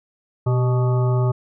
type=harmonic tone with a mistuned harmonic; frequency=123.7 Hz; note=B2; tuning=3 cents sharp; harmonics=1 / 3 / 5 / 7 / 9 / 10; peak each=-16 / -26 / -30 / -33 / -35 / -36 dBFS; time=0.46-1.32 s; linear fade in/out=10 ms; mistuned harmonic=3; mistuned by=+69 cents; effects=none